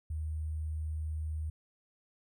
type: tone with sample-and-hold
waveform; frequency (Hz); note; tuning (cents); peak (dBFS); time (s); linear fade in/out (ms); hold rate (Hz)
sine; 77.78; D#2; 0; -33; 0.1-1.5; 5; 8820
effects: none